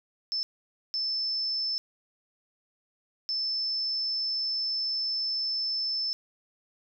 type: tone bursts at uneven times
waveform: sine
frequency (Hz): 5274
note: E8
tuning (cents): 0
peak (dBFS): -27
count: 3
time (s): 0.32-0.43 / 0.94-1.78 / 3.29-6.13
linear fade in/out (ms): 0
effects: none